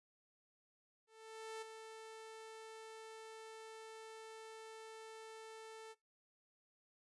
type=tone with ADSR envelope; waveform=sawtooth; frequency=442.9 Hz; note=A4; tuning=11 cents sharp; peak=-40 dBFS; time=1.07-5.95 s; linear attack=550 ms; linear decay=10 ms; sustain=-7 dB; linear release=38 ms; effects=noise-tail reverb RT60 0.2 s tail -20 dB re dry + resampled to 24000 Hz